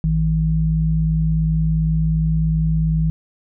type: tone pair together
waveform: sine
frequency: 56.21 / 159 Hz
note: A1 / D#3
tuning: +38 / +38 cents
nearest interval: octave + tritone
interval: 1800 cents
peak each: -20 / -16 dBFS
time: 0.04-3.1 s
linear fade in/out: 0 ms
effects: none